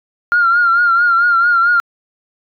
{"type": "tone with vibrato", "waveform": "sine", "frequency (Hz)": 1396.9, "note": "F6", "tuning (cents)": 0, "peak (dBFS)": -8, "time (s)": [0.32, 1.8], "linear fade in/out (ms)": 0, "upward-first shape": "triangle", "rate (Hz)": 4.5, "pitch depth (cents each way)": 65, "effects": ["tanh soft clip ceiling -4 dBFS"]}